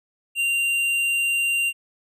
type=tone with tanh clipping; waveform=sine; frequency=2775 Hz; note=F7; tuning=12 cents flat; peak=-21 dBFS; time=0.35-1.73 s; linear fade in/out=50 ms; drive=10 dB; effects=none